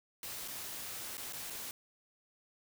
white noise with dropouts, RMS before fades -43 dBFS, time 0.23-1.71 s, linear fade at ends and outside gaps 1 ms, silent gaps 0.478-0.482 / 1.171-1.179 / 1.325-1.332 / 1.501-1.505 s, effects none

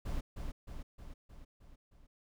brown noise with echo, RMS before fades -36 dBFS, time 0.05-0.21 s, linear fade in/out 10 ms, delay 310 ms, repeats 6, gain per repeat -4 dB, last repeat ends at 2.07 s, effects none

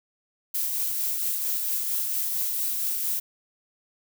violet noise with tremolo, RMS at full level -26 dBFS, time 0.54-3.2 s, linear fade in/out 10 ms, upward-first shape triangle, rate 4.4 Hz, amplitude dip 30%, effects none

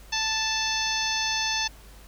harmonic tone, 880 Hz, A5, in tune, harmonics 1 / 2 / 3 / 4 / 5 / 6 / 7, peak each -32 / -32 / -32 / -32 / -32 / -32 / -32 dBFS, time 0.12-1.68 s, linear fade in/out 10 ms, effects added 50 Hz sine -47 dBFS peak until 2.07 s + pink hiss -52 dBFS RMS until 2.07 s

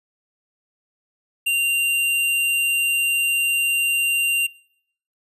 square tone, 2777 Hz, F7, 10 cents flat, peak -18 dBFS, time 1.46-4.47 s, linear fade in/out 10 ms, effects noise-tail reverb RT60 0.7 s tail -25 dB re dry + resampled to 32000 Hz

